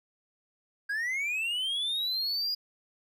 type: linear sweep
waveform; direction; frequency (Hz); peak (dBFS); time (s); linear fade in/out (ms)
triangle; up; 1600 to 4907; -27; 0.89-2.55; 10
effects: none